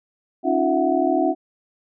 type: tone cluster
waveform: sine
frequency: 275.9 / 314.6 / 355 / 664 / 737 Hz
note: C#4 / D#4 / F4 / E5 / F#5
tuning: -8 / +19 / +28 / +12 / -7 cents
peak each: -23 dBFS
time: 0.43-1.35 s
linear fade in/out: 50 ms
effects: none